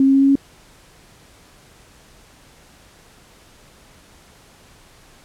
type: tone with pitch steps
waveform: sine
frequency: 269.1 / 270.8 / 272.5 / 274.3 / 276 Hz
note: C4 / C#4 / C#4 / C#4 / C#4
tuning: +49 / -40 / -29 / -18 / -7 cents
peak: -10 dBFS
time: 0-0.355 s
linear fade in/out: 2 ms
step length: 71 ms
effects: pink hiss -49 dBFS RMS until 5.24 s + low-pass 11000 Hz 12 dB/octave